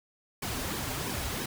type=noise with flanger; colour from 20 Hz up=pink; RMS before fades=-34 dBFS; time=0.42-1.46 s; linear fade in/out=5 ms; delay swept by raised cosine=1.4 to 6 ms; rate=3 Hz; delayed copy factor=-0.8; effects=none